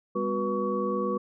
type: tone cluster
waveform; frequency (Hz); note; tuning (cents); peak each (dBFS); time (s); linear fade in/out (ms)
sine; 201.6 / 250.7 / 366.6 / 487.1 / 1127; G3 / B3 / F#4 / B4 / C#6; +49 / +26 / -16 / -24 / +28; -31 / -36 / -32 / -30 / -32; 0.15-1.18; 10
effects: none